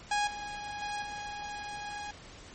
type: tone with level steps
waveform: sawtooth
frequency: 826 Hz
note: G#5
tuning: 10 cents flat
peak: -23 / -34 / -30 / -34 dBFS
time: 0.11-2.11 s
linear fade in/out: 5 ms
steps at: 0.27 / 0.82 / 1.02 s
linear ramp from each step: 2 ms
effects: pink hiss -50 dBFS RMS until 2.54 s + MP3 32 kbps